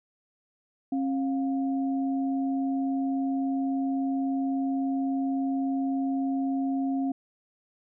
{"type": "tone pair together", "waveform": "sine", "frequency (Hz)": [270, 706.4], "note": ["C#4", "F5"], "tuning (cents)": [-45, 20], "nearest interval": "octave + perfect fourth", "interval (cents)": 1665, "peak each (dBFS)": [-25, -36], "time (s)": [0.92, 7.12], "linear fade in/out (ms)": 5, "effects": []}